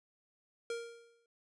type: tone with exponential decay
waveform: square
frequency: 466.8 Hz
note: A#4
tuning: 2 cents sharp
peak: -35 dBFS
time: 0.7-1.26 s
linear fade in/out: 2 ms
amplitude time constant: 120 ms
effects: resampled to 22050 Hz